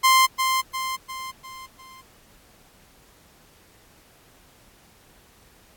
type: tone with echo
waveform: sawtooth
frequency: 1046.5 Hz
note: C6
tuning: in tune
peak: -10 dBFS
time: 0.03-0.27 s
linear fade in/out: 20 ms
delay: 350 ms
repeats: 5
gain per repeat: -6 dB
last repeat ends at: 2.02 s
effects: pink hiss -55 dBFS RMS until 5.76 s + AAC 64 kbps